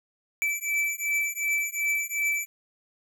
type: beating tone pair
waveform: square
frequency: 2317 / 2319.7 Hz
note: D7 / D7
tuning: -24 / -22 cents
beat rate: 2.7 Hz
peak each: -29 dBFS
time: 0.42-2.46 s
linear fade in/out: 0 ms
effects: none